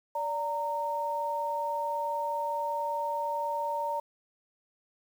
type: tone pair together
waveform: sine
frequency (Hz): 581 / 922.3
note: D5 / A#5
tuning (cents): -19 / -19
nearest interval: minor sixth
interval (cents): 800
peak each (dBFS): -34 / -30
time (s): 0.15-4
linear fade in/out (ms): 5
effects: 9-bit